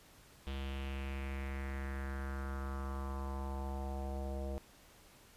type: tone with low-pass filter sweep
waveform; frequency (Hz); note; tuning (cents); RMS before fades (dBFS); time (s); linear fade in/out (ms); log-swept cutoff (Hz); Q
square; 67.9; C#2; -35; -40; 0.47-4.58; 0; 3300 to 590; 3.5
effects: pink hiss -61 dBFS RMS until 5.36 s + resampled to 32000 Hz